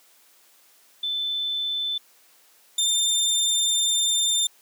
sine / 25% pulse tone pair in turn, 3523 / 3595 Hz, A7 / A7, +1 / +36 cents, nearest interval unison, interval 35 cents, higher second, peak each -24 / -16 dBFS, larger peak second, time 1.03-1.98 / 2.78-4.47 s, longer second, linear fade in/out 5 ms, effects white hiss -57 dBFS RMS until 4.61 s + high-pass 300 Hz 12 dB/octave

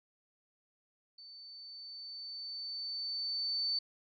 sine tone with level ramp, 4530 Hz, C#8, 37 cents sharp, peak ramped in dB -50 to -30 dBFS, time 1.18-3.79 s, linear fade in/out 5 ms, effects none

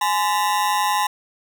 40% pulse ring-modulated tone, 932.3 Hz, A#5, in tune, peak -14 dBFS, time 0.01-1.07 s, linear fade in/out 5 ms, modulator 94.3 Hz, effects none

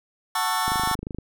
sawtooth chord, F# minor seventh, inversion none, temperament just, 740 / 888 / 1110 / 1332 Hz, F#5 / A5 / C#6 / E6, 0 / +16 / +2 / +18 cents, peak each -26 / -22 / -23 / -25 dBFS, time 0.35-0.95 s, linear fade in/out 5 ms
click train, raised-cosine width 3 ms, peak -19 dBFS, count 14, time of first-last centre 0.68-1.186 s, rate 25.7 Hz
effects none

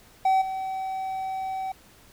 triangle tone with level steps, 763 Hz, G5, 47 cents flat, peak -16 / -26 dBFS, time 0.25-1.72 s, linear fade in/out 5 ms, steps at 0.41 s, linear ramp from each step 10 ms, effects pink hiss -54 dBFS RMS until 2.12 s

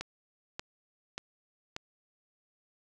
click train, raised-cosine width 0.2 ms, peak -19 dBFS, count 4, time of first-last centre 0.01-1.764 s, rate 1.71 Hz, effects none

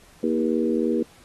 harmonic tone with a mistuned harmonic, 79.7 Hz, D#2, 42 cents sharp, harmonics 3 / 4 / 5 / 6, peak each -24 / -25 / -26 / -27 dBFS, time 0.23-1.03 s, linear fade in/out 5 ms, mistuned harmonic 3, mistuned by -25 cents, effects pink hiss -53 dBFS RMS until 1.24 s + AAC 32 kbps

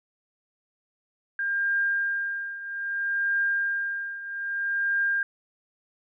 sine tone with tremolo, 1603 Hz, G6, 38 cents sharp, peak -21 dBFS, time 1.39-5.23 s, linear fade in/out 2 ms, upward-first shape triangle, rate 0.62 Hz, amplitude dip 80%, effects none

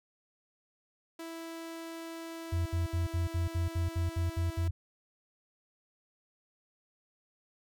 sawtooth tone, 329.6 Hz, E4, in tune, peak -36 dBFS, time 1.19-4.68 s, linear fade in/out 5 ms
sine tone bursts, 87.3 Hz, F2, in tune, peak -27 dBFS, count 11, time 2.52-4.71 s, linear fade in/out 10 ms, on 140 ms, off 65 ms
effects MP3 96 kbps

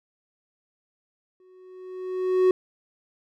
triangle tone with exponential growth, 370 Hz, F#4, in tune, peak -12 dBFS, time 1.4-2.51 s, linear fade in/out 2 ms, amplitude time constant 240 ms, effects none

